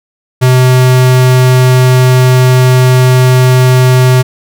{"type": "tone", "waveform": "square", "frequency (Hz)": 127.7, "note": "C3", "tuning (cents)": -42, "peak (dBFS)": -4, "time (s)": [0.41, 4.23], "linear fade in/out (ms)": 20, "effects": []}